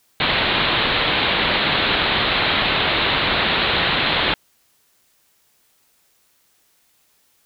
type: low-pass noise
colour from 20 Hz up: white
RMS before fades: -19 dBFS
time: 0.2-4.34 s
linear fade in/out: 2 ms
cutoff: 4100 Hz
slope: 96 dB/octave
effects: white hiss -61 dBFS RMS until 7.45 s